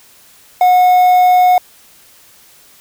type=tone with quantisation; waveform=triangle; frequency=728 Hz; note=F#5; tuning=28 cents flat; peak=-4 dBFS; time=0.61-1.58 s; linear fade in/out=2 ms; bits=5; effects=white hiss -45 dBFS RMS until 2.8 s